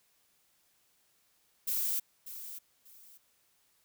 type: noise with echo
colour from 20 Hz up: violet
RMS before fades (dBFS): -32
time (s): 1.67-2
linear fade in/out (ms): 10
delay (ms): 590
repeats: 2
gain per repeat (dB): -12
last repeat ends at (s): 3.18
effects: white hiss -71 dBFS RMS until 3.84 s